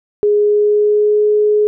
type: tone with pitch glide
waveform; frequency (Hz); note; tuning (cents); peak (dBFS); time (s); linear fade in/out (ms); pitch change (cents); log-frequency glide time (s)
sine; 415.3 to 420.9; G#4 to G#4; 0 to +23; -9; 0.23-1.67; 0; +23; 0.35-1.26
effects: none